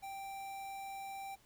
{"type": "tone with notch filter", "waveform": "square", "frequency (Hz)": 784, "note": "G5", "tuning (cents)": 0, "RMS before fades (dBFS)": -45, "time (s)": [0.02, 1.36], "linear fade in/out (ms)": 20, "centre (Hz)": 4800, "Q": 2, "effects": ["pink hiss -67 dBFS RMS until 1.45 s"]}